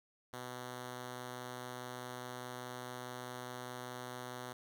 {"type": "tone", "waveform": "5% pulse", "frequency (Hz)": 124.8, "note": "B2", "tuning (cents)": 19, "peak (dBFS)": -32, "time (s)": [0.33, 4.53], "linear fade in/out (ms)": 5, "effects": []}